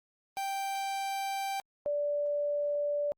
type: tone pair in turn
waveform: 45% pulse / sine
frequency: 784 / 582.9 Hz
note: G5 / D5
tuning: 0 / -13 cents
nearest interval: perfect fourth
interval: 513 cents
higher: first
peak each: -32 / -28 dBFS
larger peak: second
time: 0.37-1.6 / 1.86-3.12 s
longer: second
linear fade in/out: 0 ms
effects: Opus 32 kbps